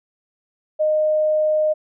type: tone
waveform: sine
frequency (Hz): 616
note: D#5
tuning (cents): -17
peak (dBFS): -15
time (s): 0.79-1.74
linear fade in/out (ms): 20
effects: none